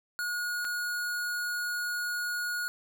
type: tone with dropouts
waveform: square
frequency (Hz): 1445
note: F#6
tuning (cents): -41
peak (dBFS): -31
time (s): 0.19-2.68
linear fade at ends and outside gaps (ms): 0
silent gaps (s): 0.646-0.65
effects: none